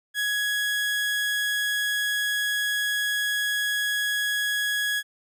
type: tone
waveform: 30% pulse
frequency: 1670 Hz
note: G#6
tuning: 9 cents sharp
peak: -21 dBFS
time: 0.14-5.03 s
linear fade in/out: 50 ms
effects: none